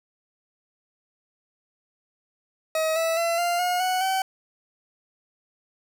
40% pulse tone with pitch steps, 635 / 654.7 / 675.1 / 696.1 / 717.7 / 740 / 763 Hz, D#5 / E5 / E5 / F5 / F5 / F#5 / G5, +35 / -12 / +41 / -6 / +47 / 0 / -47 cents, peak -21 dBFS, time 2.75-4.22 s, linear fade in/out 2 ms, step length 210 ms, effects none

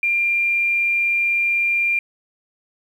sine tone, 2388 Hz, D7, 28 cents sharp, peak -16 dBFS, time 0.03-1.99 s, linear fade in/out 2 ms, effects 8-bit

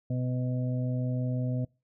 harmonic tone, 125.9 Hz, B2, 34 cents sharp, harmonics 1 / 2 / 4 / 5, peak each -28 / -34 / -42 / -42 dBFS, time 0.1-1.65 s, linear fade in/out 5 ms, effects noise-tail reverb RT60 0.3 s tail -25 dB re dry

